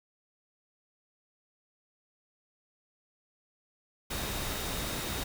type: tone in noise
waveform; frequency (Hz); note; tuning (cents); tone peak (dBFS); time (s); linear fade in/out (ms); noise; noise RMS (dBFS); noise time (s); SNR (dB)
sine; 3729; A#7; 0; -45; 4.1-5.24; 10; pink; -35; 4.1-5.24; -13
effects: none